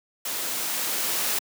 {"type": "noise with level ramp", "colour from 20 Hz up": "white", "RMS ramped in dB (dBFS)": [-30, -25], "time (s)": [0.25, 1.39], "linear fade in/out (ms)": 5, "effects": ["high-pass 200 Hz 12 dB/octave"]}